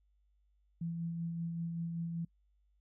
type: tone with tremolo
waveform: sine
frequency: 167.7 Hz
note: E3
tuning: 30 cents sharp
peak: -34 dBFS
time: 0.81-2.25 s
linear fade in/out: 5 ms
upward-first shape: sine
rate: 5.2 Hz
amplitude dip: 30%
effects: noise-tail reverb RT60 0.1 s tail -26 dB re dry + added 50 Hz sine -69 dBFS peak until 2.8 s